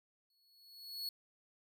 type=tone with exponential growth; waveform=45% pulse; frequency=4374 Hz; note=C#8; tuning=24 cents flat; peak=-36 dBFS; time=0.3-1.09 s; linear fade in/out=2 ms; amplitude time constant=170 ms; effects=none